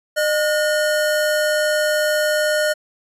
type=tone pair together; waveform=square; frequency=608 / 1446.1 Hz; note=D#5 / F#6; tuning=-40 / -40 cents; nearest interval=octave + minor third; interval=1500 cents; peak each=-18 / -23 dBFS; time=0.16-2.74 s; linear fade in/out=20 ms; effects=resampled to 32000 Hz